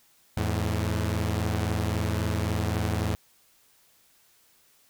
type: tone pair together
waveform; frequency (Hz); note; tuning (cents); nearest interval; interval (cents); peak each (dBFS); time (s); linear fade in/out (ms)
sawtooth; 83.6 / 107.37; E2 / A2; +25 / -42; major third; 433; -24; 0.37-3.15; 0
effects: white hiss -62 dBFS RMS until 4.89 s